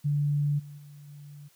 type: tone with level steps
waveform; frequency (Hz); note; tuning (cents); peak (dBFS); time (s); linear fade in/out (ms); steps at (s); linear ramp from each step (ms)
sine; 145.5; D3; -16; -23 / -41 / -45 / -43; 0.04-1.49; 20; 0.58 / 0.77 / 1.07; 20
effects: white hiss -63 dBFS RMS until 1.55 s